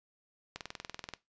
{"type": "click train", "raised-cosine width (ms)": 0.2, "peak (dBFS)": -22, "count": 13, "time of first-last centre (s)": [0.56, 1.137], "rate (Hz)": 20.8, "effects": ["noise-tail reverb RT60 0.2 s tail -18 dB re dry", "resampled to 16000 Hz"]}